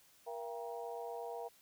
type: harmonic tone with a mistuned harmonic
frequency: 157.5 Hz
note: D#3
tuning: 21 cents sharp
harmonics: 3 / 4 / 5 / 6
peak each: -44 / -46 / -48 / -50 dBFS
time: 0.26-1.49 s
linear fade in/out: 20 ms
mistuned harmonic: 4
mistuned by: +130 cents
effects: white hiss -66 dBFS RMS until 1.61 s